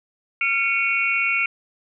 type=tone cluster; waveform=sine; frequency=1378 / 2230 / 2446 / 2726 Hz; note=F6 / C#7 / D#7 / F7; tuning=-24 / +10 / -30 / -43 cents; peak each=-28 / -21 / -25 / -25 dBFS; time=0.41-1.46 s; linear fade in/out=2 ms; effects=none